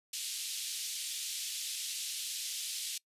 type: band-pass noise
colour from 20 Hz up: pink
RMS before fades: -39 dBFS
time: 0.13-2.98 s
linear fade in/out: 5 ms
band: 3100 to 12000 Hz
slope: 24 dB/octave
effects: noise-tail reverb RT60 0.1 s tail -24 dB re dry + resampled to 32000 Hz